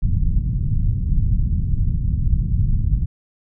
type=low-pass noise; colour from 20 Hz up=pink; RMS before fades=-18 dBFS; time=0.02-3.06 s; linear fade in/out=10 ms; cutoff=150 Hz; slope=24 dB/octave; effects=none